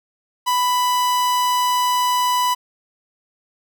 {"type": "tone", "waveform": "45% pulse", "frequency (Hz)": 992, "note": "B5", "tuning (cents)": 7, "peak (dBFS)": -16, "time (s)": [0.46, 2.55], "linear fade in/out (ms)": 20, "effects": []}